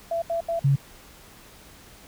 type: tone bursts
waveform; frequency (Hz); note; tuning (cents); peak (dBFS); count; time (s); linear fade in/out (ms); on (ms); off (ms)
sine; 671; E5; +31; -23; 3; 0.11-0.594; 5; 110; 77
type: tone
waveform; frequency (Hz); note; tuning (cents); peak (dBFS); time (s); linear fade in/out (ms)
sine; 138.59; C#3; 0; -16; 0.64-0.76; 10
effects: pink hiss -49 dBFS RMS until 2.07 s